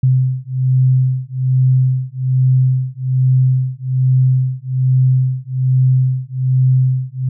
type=beating tone pair; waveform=sine; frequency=128.8 / 130 Hz; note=C3 / C3; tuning=-27 / -11 cents; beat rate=1.2 Hz; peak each=-14 dBFS; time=0.03-7.29 s; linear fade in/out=5 ms; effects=none

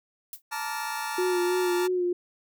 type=noise with exponential decay; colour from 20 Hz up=violet; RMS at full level=-33 dBFS; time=0.33-0.42 s; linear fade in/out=2 ms; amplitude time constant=19 ms
type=chord; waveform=sawtooth; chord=Bb major seventh; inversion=third; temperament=just; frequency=874.1 / 932.3 / 1165.4 / 1398.5 Hz; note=A5 / Bb5 / D6 / F6; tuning=-12 / 0 / -14 / +2 cents; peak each=-29 / -32 / -35 / -33 dBFS; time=0.51-1.88 s; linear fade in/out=20 ms
type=tone with vibrato; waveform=sine; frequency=359.9 Hz; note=F#4; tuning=48 cents flat; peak=-23 dBFS; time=1.18-2.13 s; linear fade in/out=5 ms; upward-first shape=sine; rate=3.1 Hz; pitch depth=32 cents each way
effects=none

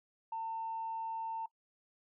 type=tone; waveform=sine; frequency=900 Hz; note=A5; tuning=39 cents sharp; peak=-35 dBFS; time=0.32-1.46 s; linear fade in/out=5 ms; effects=noise-tail reverb RT60 0.1 s tail -21 dB re dry + tanh soft clip ceiling -31 dBFS

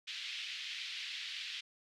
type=band-pass noise; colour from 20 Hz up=white; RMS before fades=-43 dBFS; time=0.07-1.61 s; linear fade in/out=10 ms; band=2200 to 3900 Hz; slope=24 dB/octave; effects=none

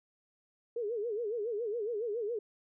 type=tone with vibrato; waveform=sine; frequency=443.5 Hz; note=A4; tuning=14 cents sharp; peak=-32 dBFS; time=0.76-2.39 s; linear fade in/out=5 ms; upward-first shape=sine; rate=7.2 Hz; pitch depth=160 cents each way; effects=none

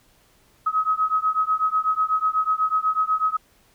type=beating tone pair; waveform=sine; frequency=1269 / 1277.1 Hz; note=D#6 / D#6; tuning=+34 / +45 cents; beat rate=8.1 Hz; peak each=-22 dBFS; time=0.66-3.37 s; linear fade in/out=10 ms; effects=pink hiss -59 dBFS RMS until 3.74 s

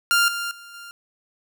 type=tone with level steps; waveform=sawtooth; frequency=1396.9 Hz; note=F6; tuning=in tune; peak=-12 / -22 / -37 / -34 dBFS; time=0.11-0.91 s; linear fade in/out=0 ms; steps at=0.28 / 0.51 / 0.74 s; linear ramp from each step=2 ms; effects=none

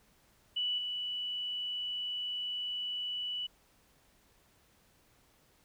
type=tone with level steps; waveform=sine; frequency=2960 Hz; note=F#7; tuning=in tune; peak=-30 / -34 dBFS; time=0.56-3.47 s; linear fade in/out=10 ms; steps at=0.78 s; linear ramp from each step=2 ms; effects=pink hiss -67 dBFS RMS until 5.64 s

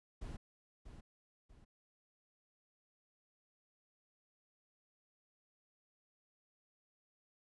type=noise with echo; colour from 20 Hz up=brown; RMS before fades=-45 dBFS; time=0.21-0.37 s; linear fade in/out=10 ms; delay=640 ms; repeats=2; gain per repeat=-8 dB; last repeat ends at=1.65 s; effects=resampled to 24000 Hz

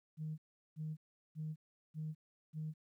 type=tone bursts; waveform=sine; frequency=155.56 Hz; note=D#3; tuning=in tune; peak=-38 dBFS; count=5; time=0.17-2.74 s; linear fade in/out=50 ms; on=210 ms; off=380 ms; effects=tanh soft clip ceiling -34 dBFS + 13-bit

